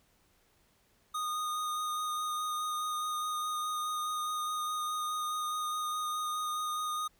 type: tone with vibrato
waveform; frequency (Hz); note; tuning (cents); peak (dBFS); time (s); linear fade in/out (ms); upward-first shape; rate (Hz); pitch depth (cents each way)
square; 1233; D#6; -16; -33; 1.14-7.08; 10; sine; 4.8; 11
effects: pink hiss -69 dBFS RMS until 7.19 s